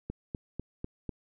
click train, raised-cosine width 3 ms, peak -22 dBFS, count 5, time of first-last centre 0.1-1.093 s, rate 4.03 Hz, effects none

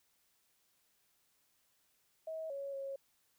sine tone with pitch steps, 640 / 556 / 547 Hz, D#5 / C#5 / C#5, +49 / +5 / -23 cents, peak -39 dBFS, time 2.27-2.96 s, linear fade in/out 5 ms, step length 230 ms, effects white hiss -75 dBFS RMS until 3.38 s

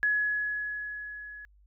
sine tone with level ramp, 1689 Hz, G#6, 29 cents sharp, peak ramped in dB -22 to -42 dBFS, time 0.03-1.45 s, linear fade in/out 0 ms, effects added 50 Hz sine -57 dBFS peak until 1.66 s

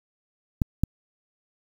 clicks, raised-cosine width 5 ms, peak -8 dBFS, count 2, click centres 0.618 / 0.836 s, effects 7-bit

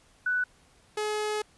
sine / sawtooth tone pair in turn, 1487 / 424.1 Hz, F#6 / G#4, +8 / +36 cents, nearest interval octave + minor seventh, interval 2172 cents, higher first, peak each -24 dBFS, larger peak neither, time 0.26-0.44 / 0.97-1.42 s, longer second, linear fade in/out 5 ms, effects pink hiss -61 dBFS RMS until 1.57 s + resampled to 24000 Hz

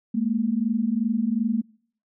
sine tone pair together, 211.5 / 234.2 Hz, G#3 / A#3, +32 / +8 cents, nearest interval major second, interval 176 cents, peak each -24 / -23 dBFS, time 0.14-1.62 s, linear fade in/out 10 ms, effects noise-tail reverb RT60 0.6 s tail -26 dB re dry

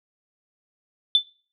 sine tone with exponential decay, 3520 Hz, A7, in tune, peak -9 dBFS, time 1.15-1.27 s, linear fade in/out 1 ms, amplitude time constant 24 ms, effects noise-tail reverb RT60 0.4 s tail -21 dB re dry + tanh soft clip ceiling -6 dBFS

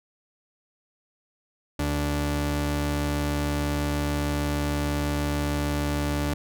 sawtooth tone pair together, 72.8 / 145.6 Hz, D2 / D3, -15 / -15 cents, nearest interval octave, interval 1200 cents, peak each -23 / -21 dBFS, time 1.79-6.34 s, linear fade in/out 5 ms, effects none

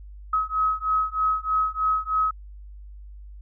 sine beating tone pair, 1275 / 1278.2 Hz, D#6 / D#6, +42 / +46 cents, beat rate 3.2 Hz, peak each -24 dBFS, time 0.33-2.31 s, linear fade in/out 5 ms, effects added 50 Hz sine -39 dBFS peak until 3.41 s

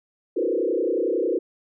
sine tone with frequency modulation, 415.3 Hz, G#4, in tune, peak -20 dBFS, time 0.36-1.39 s, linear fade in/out 10 ms, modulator 31 Hz, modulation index 3, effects none

